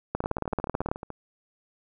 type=two click trains; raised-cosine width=1 ms; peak=-22 / -12 dBFS; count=13 / 15; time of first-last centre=0.24-1.103 / 0.15-0.915 s; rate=13.9 / 18.3 Hz; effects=none